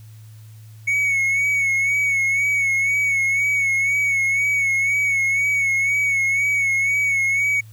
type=tone with vibrato; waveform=triangle; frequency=2217 Hz; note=C#7; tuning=in tune; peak=-15 dBFS; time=0.87-7.61 s; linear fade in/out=10 ms; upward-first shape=sine; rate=2 Hz; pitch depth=45 cents each way; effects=added 109 Hz sine -39 dBFS peak until 7.72 s + white hiss -55 dBFS RMS until 7.72 s